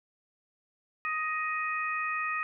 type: harmonic tone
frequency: 625 Hz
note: D#5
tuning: 8 cents sharp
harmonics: 2 / 3 / 4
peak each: -32 / -34 / -35 dBFS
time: 1.05-2.43 s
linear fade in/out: 0 ms
effects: none

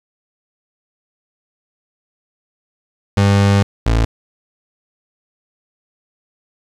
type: tone pair in turn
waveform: 30% pulse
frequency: 100 / 56.12 Hz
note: G2 / A1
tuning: +35 / +35 cents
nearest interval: minor seventh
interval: 1000 cents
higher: first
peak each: -7 / -9 dBFS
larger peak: first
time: 3.17-3.63 / 3.86-4.05 s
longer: first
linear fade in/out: 5 ms
effects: low-pass 7000 Hz 12 dB/octave + 7-bit

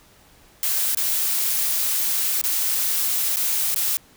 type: noise with dropouts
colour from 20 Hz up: blue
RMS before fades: -22 dBFS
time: 0.63-3.97 s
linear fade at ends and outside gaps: 0 ms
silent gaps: 0.948-0.972 / 2.414-2.439 / 3.36-3.369 / 3.745-3.76 s
effects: pink hiss -53 dBFS RMS until 4.16 s

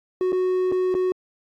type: tone with dropouts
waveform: triangle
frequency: 368.7 Hz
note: F#4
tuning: 6 cents flat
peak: -17 dBFS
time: 0.21-1.12 s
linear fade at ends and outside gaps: 1 ms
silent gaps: 0.321-0.328 / 0.717-0.722 / 0.943-0.95 s
effects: AAC 64 kbps

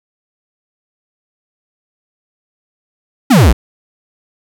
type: exponential sweep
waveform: square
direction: down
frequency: 297.3 to 49.33 Hz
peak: -5 dBFS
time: 3.3-3.53 s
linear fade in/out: 10 ms
effects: none

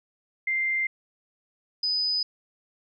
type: tone pair in turn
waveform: sine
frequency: 2093 / 4994 Hz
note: C7 / D#8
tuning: 0 / +6 cents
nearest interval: octave + minor third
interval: 1506 cents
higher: second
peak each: -23 dBFS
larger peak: neither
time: 0.47-0.87 / 1.83-2.23 s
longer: neither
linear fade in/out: 5 ms
effects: none

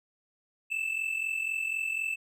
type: tone pair together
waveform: triangle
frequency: 2628 / 2672 Hz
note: E7 / E7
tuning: -6 / +23 cents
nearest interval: unison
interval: 29 cents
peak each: -29 / -33 dBFS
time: 0.7-2.16 s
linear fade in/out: 20 ms
effects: none

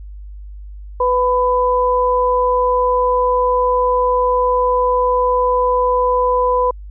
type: tone pair together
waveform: sine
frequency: 498.8 / 1000 Hz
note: B4 / B5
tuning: +17 / +21 cents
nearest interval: octave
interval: 1204 cents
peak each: -15 dBFS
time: 1-6.71 s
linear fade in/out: 5 ms
effects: added 50 Hz sine -30 dBFS peak until 6.9 s

